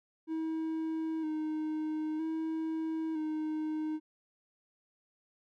triangle tone with vibrato, 315.2 Hz, D#4, 23 cents sharp, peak -30 dBFS, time 0.27-4 s, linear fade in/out 50 ms, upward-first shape square, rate 0.52 Hz, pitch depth 28 cents each way, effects none

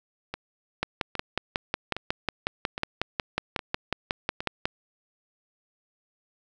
two click trains, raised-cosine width 0.3 ms, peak -16 / -9 dBFS, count 6 / 22, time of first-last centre 0.34-4.405 / 0.83-4.655 s, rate 1.23 / 5.49 Hz, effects none

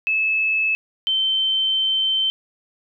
sine tone pair in turn, 2604 / 3097 Hz, E7 / G7, -22 / -22 cents, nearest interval minor third, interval 300 cents, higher second, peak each -17 dBFS, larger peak neither, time 0.07-0.75 / 1.07-2.3 s, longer second, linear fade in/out 0 ms, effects none

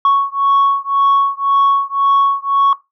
sine beating tone pair, 1108.7 / 1110.6 Hz, C#6 / C#6, 0 / +3 cents, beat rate 1.9 Hz, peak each -12 dBFS, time 0.05-2.73 s, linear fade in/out 2 ms, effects noise-tail reverb RT60 0.2 s tail -18 dB re dry + tanh soft clip ceiling -6 dBFS

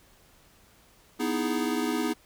square chord, E major seventh, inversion second, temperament equal, 246.9 / 311.1 / 329.6 / 415.3 Hz, B3 / D#4 / E4 / G#4, 0 / 0 / 0 / 0 cents, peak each -31 / -31 / -35 / -34 dBFS, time 1.19-2.14 s, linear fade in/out 20 ms, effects pink hiss -59 dBFS RMS until 2.25 s

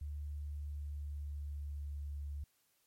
sine tone with pitch glide, 73.42 to 72.03 Hz, D2 to D2, 0 to -33 cents, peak -39 dBFS, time 0.01-2.44 s, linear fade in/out 5 ms, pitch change -33 cents, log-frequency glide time 0.19-2.27 s, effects white hiss -75 dBFS RMS until 2.86 s + MP3 64 kbps

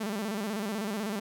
sawtooth tone with vibrato, 209.7 Hz, G#3, 17 cents sharp, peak -27 dBFS, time 0-1.2 s, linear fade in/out 10 ms, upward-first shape square, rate 16 Hz, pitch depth 98 cents each way, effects none

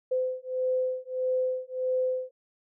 sine beating tone pair, 511 / 512.6 Hz, C5 / C5, -41 / -36 cents, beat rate 1.6 Hz, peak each -29 dBFS, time 0.11-2.31 s, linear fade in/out 10 ms, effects none

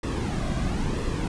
brown noise with flanger, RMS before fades -27 dBFS, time 0.03-1.28 s, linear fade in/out 5 ms, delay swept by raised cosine 1.3 to 2.3 ms, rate 1 Hz, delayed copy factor -0.55, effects resampled to 22050 Hz

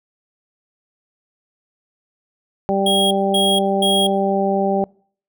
harmonic tone, 196 Hz, G3, in tune, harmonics 1 / 2 / 3 / 4, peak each -21 / -21 / -21 / -21 dBFS, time 2.69-4.84 s, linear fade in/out 0 ms
square tone bursts, 3280 Hz, G#7, 22 cents flat, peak -17 dBFS, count 3, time 2.86-4.07 s, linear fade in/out 5 ms, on 250 ms, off 230 ms
effects noise-tail reverb RT60 0.5 s tail -25 dB re dry

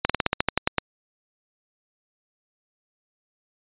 slowing click train, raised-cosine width 0.3 ms, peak -3 dBFS, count 11, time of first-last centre 0.05-0.783 s, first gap 46 ms, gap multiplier 1.1, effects resampled to 8000 Hz

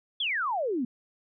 sine exponential sweep, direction down, 3520 to 227.9 Hz, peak -26 dBFS, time 0.2-0.85 s, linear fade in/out 5 ms, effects none

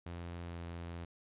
sawtooth tone with pitch glide, 86.1 to 85.16 Hz, F2 to F2, -24 to -43 cents, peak -38 dBFS, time 0.06-1.05 s, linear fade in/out 5 ms, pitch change -19 cents, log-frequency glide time 0.47-0.56 s, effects resampled to 8000 Hz

